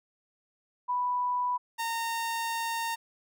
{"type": "tone pair in turn", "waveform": ["sine", "sawtooth"], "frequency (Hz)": [987.8, 918.5], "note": ["B5", "A#5"], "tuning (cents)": [0, -26], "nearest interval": "minor second", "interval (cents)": 126, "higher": "first", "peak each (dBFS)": -26, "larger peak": "neither", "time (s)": [[0.88, 1.58], [1.78, 2.96]], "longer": "second", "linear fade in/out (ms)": 20, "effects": []}